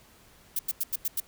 violet noise bursts, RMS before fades -28 dBFS, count 6, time 0.56-1.202 s, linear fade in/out 5 ms, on 32 ms, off 90 ms, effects pink hiss -57 dBFS RMS until 1.27 s

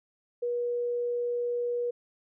sine tone, 482 Hz, B4, 42 cents flat, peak -27 dBFS, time 0.42-1.91 s, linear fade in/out 10 ms, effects none

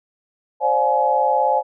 sine chord, D half-diminished seventh, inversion third, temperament just, 528.6 / 587.3 / 704.8 / 845.8 Hz, C5 / D5 / F5 / Ab5, +18 / 0 / +16 / +31 cents, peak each -21 / -23 / -23 / -17 dBFS, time 0.6-1.63 s, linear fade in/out 50 ms, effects none

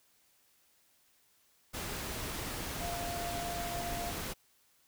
sine tone in noise, 694 Hz, F5, 11 cents flat, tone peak -38 dBFS, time 2.8-4.12 s, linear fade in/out 20 ms, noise pink, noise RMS -39 dBFS, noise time 1.73-4.34 s, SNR -2 dB, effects white hiss -69 dBFS RMS until 4.87 s

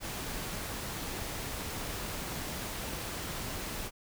pink noise, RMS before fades -38 dBFS, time 0-3.91 s, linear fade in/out 50 ms, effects none

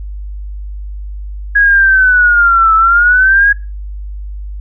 sine linear two-way sweep, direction down then up, 1661.2 to 1307 to 1661.2 Hz, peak -5 dBFS, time 1.55-3.53 s, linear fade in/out 10 ms, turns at 2.75 s, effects noise-tail reverb RT60 0.3 s tail -22 dB re dry + added 50 Hz sine -21 dBFS peak until 4.6 s

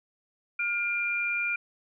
sine tone pair together, 1422 / 2392 Hz, F6 / D7, +31 / +31 cents, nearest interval major sixth, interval 900 cents, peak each -32 / -27 dBFS, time 0.59-1.56 s, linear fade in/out 5 ms, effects none

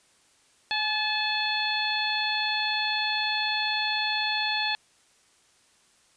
harmonic tone with a mistuned harmonic, 864 Hz, A5, 32 cents flat, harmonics 1 / 2 / 3 / 4 / 5, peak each -31 / -31 / -31 / -31 / -31 dBFS, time 0.71-4.75 s, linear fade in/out 0 ms, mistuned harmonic 1, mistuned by -32 cents, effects white hiss -62 dBFS RMS until 6.16 s + resampled to 22050 Hz

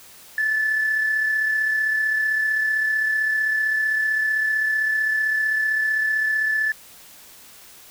sine tone pair together, 1741 / 1776.6 Hz, A6 / A6, -19 / +16 cents, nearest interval unison, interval 35 cents, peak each -18 / -30 dBFS, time 0.38-6.72 s, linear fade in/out 2 ms, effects tanh soft clip ceiling -13 dBFS + white hiss -46 dBFS RMS until 7.9 s

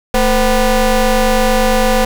25% pulse ring-modulated tone, 244.6 Hz, B3, 16 cents flat, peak -3 dBFS, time 0.14-2.05 s, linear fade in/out 5 ms, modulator 269 Hz, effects none

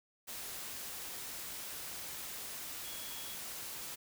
sine tone in noise, 3342 Hz, G#7, 10 cents sharp, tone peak -51 dBFS, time 2.84-3.35 s, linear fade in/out 20 ms, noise white, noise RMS -44 dBFS, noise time 0.27-3.96 s, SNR -10 dB, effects none

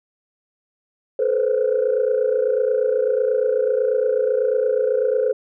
sine tone cluster, 434.2 / 495.8 / 524 Hz, A4 / B4 / C5, -23 / +7 / +2 cents, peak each -20 dBFS, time 1.19-5.33 s, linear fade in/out 5 ms, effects tanh soft clip ceiling -10 dBFS

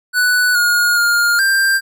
square tone with pitch steps, 1484 / 1434 / 1413 / 1583 Hz, F#6 / F6 / F6 / G6, +5 / +45 / +20 / +17 cents, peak -12 dBFS, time 0.13-1.81 s, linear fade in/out 50 ms, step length 420 ms, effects none

